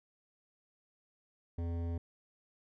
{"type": "tone with hard clipping", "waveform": "sine", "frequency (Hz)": 84.7, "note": "E2", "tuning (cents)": 48, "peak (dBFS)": -36, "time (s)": [1.58, 1.98], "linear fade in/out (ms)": 5, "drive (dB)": 14, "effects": []}